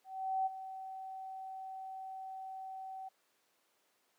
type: tone with ADSR envelope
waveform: sine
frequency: 763 Hz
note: G5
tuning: 47 cents flat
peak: -29 dBFS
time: 0.04-3.09 s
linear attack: 420 ms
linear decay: 23 ms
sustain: -13 dB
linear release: 11 ms
effects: pink hiss -74 dBFS RMS until 4.18 s + high-pass 400 Hz 12 dB/octave